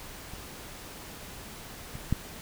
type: clicks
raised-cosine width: 5 ms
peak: -29 / -27 / -12 dBFS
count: 3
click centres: 0.336 / 1.954 / 2.126 s
effects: pink hiss -44 dBFS RMS until 2.41 s